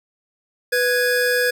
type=tone pair together; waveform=square; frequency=493.9 / 1661.3 Hz; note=B4 / G#6; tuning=0 / 0 cents; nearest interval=octave + major sixth; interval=2100 cents; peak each=-20 dBFS; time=0.72-1.51 s; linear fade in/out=10 ms; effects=none